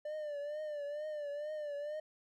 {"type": "tone with vibrato", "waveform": "triangle", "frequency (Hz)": 594, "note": "D5", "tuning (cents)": 20, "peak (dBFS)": -36, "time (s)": [0.05, 2], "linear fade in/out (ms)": 5, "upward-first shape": "triangle", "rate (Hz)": 2.2, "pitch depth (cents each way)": 77, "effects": []}